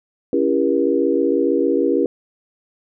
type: chord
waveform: sine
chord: C# diminished seventh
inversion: none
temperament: just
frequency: 277.2 / 332.6 / 399.1 / 479 Hz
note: C#4 / E4 / G4 / Bb4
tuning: 0 / +16 / +31 / +47 cents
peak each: -20 dBFS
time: 0.33-2.06 s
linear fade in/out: 2 ms
effects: none